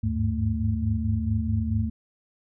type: tone cluster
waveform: sine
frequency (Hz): 77.2 / 99.7 / 104.3 / 222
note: D#2 / G2 / G#2 / A3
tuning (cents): -13 / +30 / +8 / +16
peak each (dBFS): -28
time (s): 0.03-1.9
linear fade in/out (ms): 10
effects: none